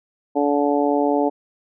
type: harmonic tone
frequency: 144.2 Hz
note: D3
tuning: 31 cents flat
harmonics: 2 / 3 / 4 / 5 / 6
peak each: -20 / -22 / -23 / -24 / -25 dBFS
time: 0.35-1.3 s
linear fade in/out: 20 ms
effects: none